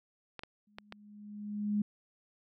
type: clicks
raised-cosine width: 0.3 ms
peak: -26 dBFS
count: 4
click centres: 0.393 / 0.435 / 0.785 / 0.924 s
type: tone with exponential growth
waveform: sine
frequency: 207.7 Hz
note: G#3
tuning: in tune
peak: -26 dBFS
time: 0.67-1.82 s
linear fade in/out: 5 ms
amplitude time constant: 250 ms
effects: none